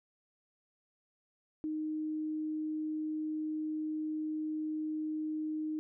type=tone; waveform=sine; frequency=309.6 Hz; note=D#4; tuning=9 cents flat; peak=-33 dBFS; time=1.64-5.79 s; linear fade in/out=0 ms; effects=none